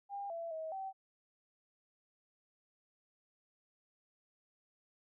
sine tone with pitch steps, 802 / 670 / 638 / 770 Hz, G5 / E5 / D#5 / G5, +39 / +28 / +43 / -31 cents, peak -39 dBFS, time 0.09-0.93 s, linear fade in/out 50 ms, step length 210 ms, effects none

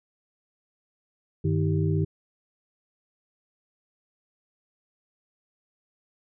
sine tone cluster, 97.2 / 154 / 319.3 / 393.5 Hz, G2 / D#3 / D#4 / G4, -14 / -17 / +45 / +7 cents, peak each -26 / -24 / -32 / -31 dBFS, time 1.44-2.05 s, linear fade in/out 10 ms, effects none

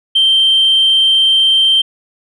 sine tone, 3136 Hz, G7, in tune, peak -6 dBFS, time 0.15-1.82 s, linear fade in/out 10 ms, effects tanh soft clip ceiling -4 dBFS

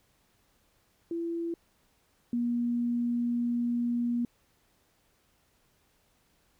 sine tone pair in turn, 336.6 / 239 Hz, E4 / A#3, +36 / +43 cents, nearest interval tritone, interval 593 cents, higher first, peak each -30 / -26 dBFS, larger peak second, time 1.11-1.54 / 2.33-4.25 s, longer second, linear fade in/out 2 ms, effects pink hiss -69 dBFS RMS until 6.59 s

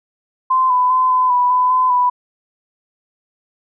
sine tone with pitch steps, 1035 / 1000 / 1023 / 1014 / 986 / 1002 / 1017 / 989 Hz, C6 / B5 / C6 / B5 / B5 / B5 / C6 / B5, -19 / +21 / -39 / +45 / -3 / +25 / -50 / +2 cents, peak -11 dBFS, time 0.5-2.1 s, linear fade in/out 10 ms, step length 200 ms, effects none

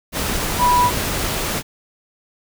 sine tone in noise, 982 Hz, B5, 10 cents flat, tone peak -12 dBFS, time 0.58-0.91 s, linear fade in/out 50 ms, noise pink, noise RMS -22 dBFS, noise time 0.12-1.63 s, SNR +7 dB, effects none

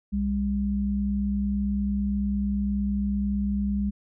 sine tone pair together, 63.53 / 201.7 Hz, B1 / G3, +50 / +50 cents, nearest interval octave + minor sixth, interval 2000 cents, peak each -29 / -24 dBFS, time 0.12-3.91 s, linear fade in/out 20 ms, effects none

